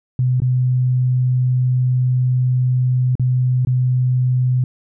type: tone with dropouts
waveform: sine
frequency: 126.6 Hz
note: B2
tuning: 43 cents sharp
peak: -13 dBFS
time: 0.19-4.64 s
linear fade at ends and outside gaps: 2 ms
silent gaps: 0.402-0.419 / 3.154-3.196 / 3.65-3.671 s
effects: none